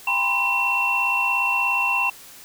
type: tone cluster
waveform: sine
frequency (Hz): 796 / 976 / 1033 / 2714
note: G5 / B5 / C6 / E7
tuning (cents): +26 / -21 / -22 / +50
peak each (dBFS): -29 / -27 / -27 / -20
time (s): 0.07-2.1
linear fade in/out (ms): 5
effects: white hiss -44 dBFS RMS until 2.44 s